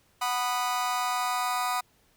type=chord; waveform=40% pulse; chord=B major; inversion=second; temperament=just; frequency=740.8 / 987.8 / 1234.7 Hz; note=F#5 / B5 / D#6; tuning=+2 / 0 / -14 cents; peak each=-30 dBFS; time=0.21-1.81 s; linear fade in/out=10 ms; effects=pink hiss -65 dBFS RMS until 2.16 s